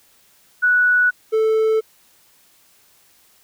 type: tone pair in turn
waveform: sine / triangle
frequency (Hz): 1474 / 439.7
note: F#6 / A4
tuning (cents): -7 / -1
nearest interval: octave + major sixth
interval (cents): 2094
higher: first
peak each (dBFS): -12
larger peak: neither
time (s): 0.62-1.11 / 1.32-1.81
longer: neither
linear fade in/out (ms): 20
effects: white hiss -55 dBFS RMS until 3.43 s